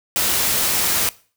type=noise; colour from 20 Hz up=white; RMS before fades=-19 dBFS; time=0.16-1.09 s; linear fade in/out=0 ms; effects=noise-tail reverb RT60 0.4 s tail -20 dB re dry